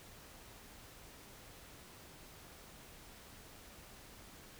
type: silence
effects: pink hiss -56 dBFS RMS until 4.59 s